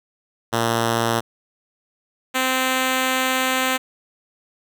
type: tone pair in turn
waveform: 5% pulse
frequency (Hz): 115.5 / 259.3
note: A#2 / C4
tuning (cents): -16 / -15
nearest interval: octave + major second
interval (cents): 1401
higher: second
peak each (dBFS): -7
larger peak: neither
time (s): 0.52-1.21 / 2.34-3.78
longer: second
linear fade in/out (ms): 20
effects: none